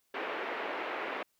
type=band-pass noise; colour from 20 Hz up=pink; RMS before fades=-37 dBFS; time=0.14-1.23 s; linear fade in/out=5 ms; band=350 to 2600 Hz; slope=24 dB/octave; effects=white hiss -75 dBFS RMS until 1.39 s